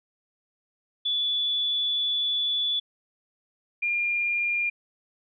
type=tone pair in turn; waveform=sine; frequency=3448 / 2406 Hz; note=A7 / D7; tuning=-36 / +41 cents; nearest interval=tritone; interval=623 cents; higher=first; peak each=-23 dBFS; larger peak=neither; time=1.05-2.8 / 3.82-4.7 s; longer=first; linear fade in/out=10 ms; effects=none